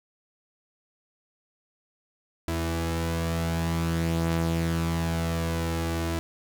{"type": "tone pair together", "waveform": "sawtooth", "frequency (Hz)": [83, 165.73], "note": ["E2", "E3"], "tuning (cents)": [12, 10], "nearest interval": "octave", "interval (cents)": 1198, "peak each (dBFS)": -24, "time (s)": [2.48, 6.19], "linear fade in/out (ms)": 0, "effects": ["9-bit"]}